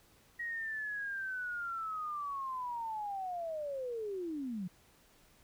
sine linear sweep, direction down, 1900 to 170.7 Hz, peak -36 dBFS, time 0.39-4.68 s, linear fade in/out 10 ms, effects pink hiss -65 dBFS RMS until 5.43 s

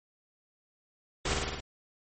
pink noise with echo, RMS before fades -30 dBFS, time 1.25-1.34 s, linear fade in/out 5 ms, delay 53 ms, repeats 5, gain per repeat -2 dB, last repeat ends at 1.605 s, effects MP3 32 kbps

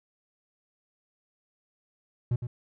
triangle tone with echo, 120.9 Hz, B2, 36 cents flat, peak -21 dBFS, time 2.31-2.36 s, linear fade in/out 5 ms, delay 110 ms, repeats 1, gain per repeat -8 dB, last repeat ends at 2.47 s, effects none

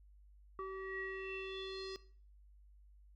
square tone with low-pass filter sweep, 382.8 Hz, G4, 41 cents flat, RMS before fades -44 dBFS, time 0.59-1.96 s, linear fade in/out 0 ms, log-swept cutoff 1300 to 4900 Hz, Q 7.2, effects noise-tail reverb RT60 0.5 s tail -19 dB re dry + added 50 Hz sine -59 dBFS peak until 3.15 s

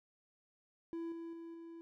triangle tone with level steps, 333.1 Hz, E4, 18 cents sharp, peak -37 / -41 / -44 / -46 dBFS, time 0.93-1.81 s, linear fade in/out 0 ms, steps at 1.12 / 1.33 / 1.54 s, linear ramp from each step 2 ms, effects none

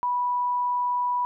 sine tone, 982 Hz, B5, 10 cents flat, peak -22 dBFS, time 0.03-1.25 s, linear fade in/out 0 ms, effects none

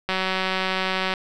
click train, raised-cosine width 0.3 ms, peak -8 dBFS, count 198, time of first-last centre 0.09-1.138 s, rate 188 Hz, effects none

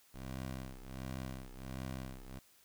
15% pulse ring-modulated tone, 65 Hz, C2, 11 cents flat, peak -33 dBFS, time 0.14-2.39 s, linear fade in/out 5 ms, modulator 33.2 Hz, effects white hiss -66 dBFS RMS until 2.64 s

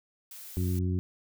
blue noise, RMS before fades -45 dBFS, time 0.31-0.79 s, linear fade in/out 2 ms
harmonic tone, 91.1 Hz, F#2, 26 cents flat, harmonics 1 / 2 / 3 / 4, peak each -27 / -33 / -37 / -39 dBFS, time 0.57-0.99 s, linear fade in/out 0 ms
effects none

